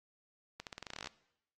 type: accelerating click train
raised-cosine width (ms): 0.2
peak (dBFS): -25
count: 15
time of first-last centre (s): 0.6-1.072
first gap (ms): 68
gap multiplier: 0.88
effects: noise-tail reverb RT60 0.8 s tail -20 dB re dry + AAC 32 kbps